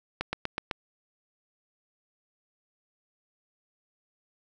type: slowing click train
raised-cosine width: 0.3 ms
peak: -13 dBFS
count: 5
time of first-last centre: 0.21-0.712 s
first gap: 120 ms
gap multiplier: 1.03
effects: none